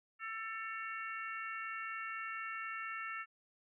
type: harmonic tone with a mistuned harmonic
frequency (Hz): 444.5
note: A4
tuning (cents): +18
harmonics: 3 / 4 / 5 / 6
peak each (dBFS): -43 / -45 / -47 / -49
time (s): 0.19-3.26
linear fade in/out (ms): 50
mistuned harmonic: 6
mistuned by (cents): +48
effects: none